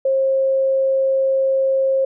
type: tone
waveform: sine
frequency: 535 Hz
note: C5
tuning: 38 cents sharp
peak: -14 dBFS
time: 0.05-2.05 s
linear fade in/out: 5 ms
effects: none